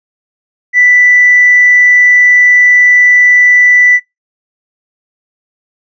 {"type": "tone with tanh clipping", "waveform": "triangle", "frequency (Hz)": 1978, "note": "B6", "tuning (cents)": 2, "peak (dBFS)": -3, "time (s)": [0.73, 4], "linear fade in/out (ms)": 50, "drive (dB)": 4, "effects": ["noise-tail reverb RT60 0.2 s tail -25 dB re dry", "resampled to 16000 Hz"]}